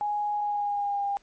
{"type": "tone with pitch glide", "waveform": "sine", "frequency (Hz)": [830.6, 803.7], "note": ["G#5", "G5"], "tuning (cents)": [0, 43], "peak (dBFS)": -25, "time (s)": [0.01, 1.17], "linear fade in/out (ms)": 0, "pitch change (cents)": -57, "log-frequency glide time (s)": [0.39, 1.05], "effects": ["pink hiss -63 dBFS RMS until 1.22 s", "MP3 32 kbps"]}